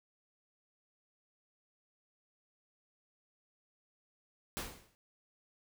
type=noise with exponential decay; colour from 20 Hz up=pink; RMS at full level=-36 dBFS; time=4.57-4.95 s; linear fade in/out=0 ms; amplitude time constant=82 ms; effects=none